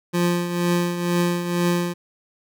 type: tone with tremolo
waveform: 25% pulse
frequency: 174.61 Hz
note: F3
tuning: in tune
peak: -13 dBFS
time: 0.13-1.94 s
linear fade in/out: 20 ms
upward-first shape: triangle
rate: 2.1 Hz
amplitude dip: 65%
effects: none